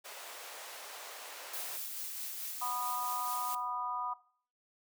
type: high-pass noise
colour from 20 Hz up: pink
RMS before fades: -47 dBFS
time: 0.04-1.78 s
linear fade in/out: 20 ms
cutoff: 520 Hz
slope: 24 dB/octave
type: noise with tremolo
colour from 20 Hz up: blue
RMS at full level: -40 dBFS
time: 1.53-3.55 s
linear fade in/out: 5 ms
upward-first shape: sine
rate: 4.6 Hz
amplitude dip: 25%
type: harmonic tone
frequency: 246.1 Hz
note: B3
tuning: 6 cents flat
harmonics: 3 / 4 / 5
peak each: -42 / -37 / -38 dBFS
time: 2.61-4.14 s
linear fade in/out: 10 ms
effects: noise-tail reverb RT60 0.5 s tail -17 dB re dry